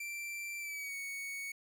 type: tone with pitch glide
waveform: 45% pulse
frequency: 2349 to 2226 Hz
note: D7 to C#7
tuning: 0 to +7 cents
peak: -39 dBFS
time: 0-1.52 s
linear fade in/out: 5 ms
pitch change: -93 cents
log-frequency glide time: 0.59-0.95 s
effects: none